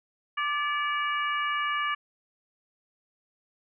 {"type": "harmonic tone with a mistuned harmonic", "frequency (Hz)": 576, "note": "D5", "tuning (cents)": -34, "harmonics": [2, 3, 4, 5], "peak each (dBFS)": [-28, -32, -34, -36], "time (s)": [0.37, 1.95], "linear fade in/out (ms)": 10, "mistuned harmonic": 2, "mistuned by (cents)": 38, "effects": []}